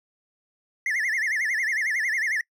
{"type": "tone with vibrato", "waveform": "triangle", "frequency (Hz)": 1921, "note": "B6", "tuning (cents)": -48, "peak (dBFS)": -21, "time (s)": [0.86, 2.41], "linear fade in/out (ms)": 2, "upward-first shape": "sine", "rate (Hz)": 11, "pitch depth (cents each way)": 200, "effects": ["noise-tail reverb RT60 0.1 s tail -24 dB re dry"]}